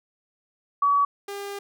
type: tone pair in turn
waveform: sine / sawtooth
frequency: 1136 / 401.6 Hz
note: C#6 / G4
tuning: +42 / +42 cents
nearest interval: octave + tritone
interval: 1800 cents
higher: first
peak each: -17 / -28 dBFS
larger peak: first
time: 0.82-1.05 / 1.28-1.59 s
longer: second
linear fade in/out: 5 ms
effects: none